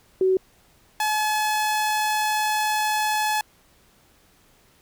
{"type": "tone pair in turn", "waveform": ["sine", "sawtooth"], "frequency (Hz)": [376.2, 854.4], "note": ["F#4", "G#5"], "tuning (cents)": [29, 49], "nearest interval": "octave + major second", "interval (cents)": 1420, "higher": "second", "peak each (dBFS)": [-16, -17], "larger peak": "first", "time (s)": [[0.21, 0.37], [1, 3.41]], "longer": "second", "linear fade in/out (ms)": 2, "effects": ["pink hiss -58 dBFS RMS until 4.81 s"]}